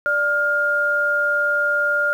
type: tone pair together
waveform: sine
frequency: 587.3 / 1411 Hz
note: D5 / F6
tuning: 0 / +17 cents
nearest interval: octave + minor third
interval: 1517 cents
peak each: -24 / -17 dBFS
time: 0.06-2.13 s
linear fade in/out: 0 ms
effects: 8-bit